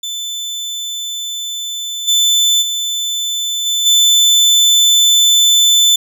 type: tone with level steps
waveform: 30% pulse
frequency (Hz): 3520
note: A7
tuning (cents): 0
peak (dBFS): -18 / -7 / -14 / -11 / -5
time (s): 0.03-5.96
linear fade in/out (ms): 5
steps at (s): 2.07 / 2.61 / 3.65 / 3.85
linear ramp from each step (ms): 20
effects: none